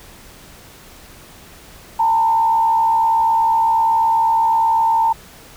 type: tone with frequency modulation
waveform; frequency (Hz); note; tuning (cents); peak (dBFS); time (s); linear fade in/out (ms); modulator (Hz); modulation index
sine; 904; A5; +47; -12; 1.99-5.13; 10; 69.4; 0.46
effects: pink hiss -42 dBFS RMS until 5.56 s

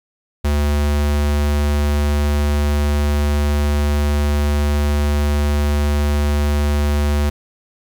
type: tone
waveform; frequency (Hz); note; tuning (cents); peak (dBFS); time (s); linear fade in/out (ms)
square; 73.2; D2; -5; -15; 0.44-7.3; 10
effects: 9-bit

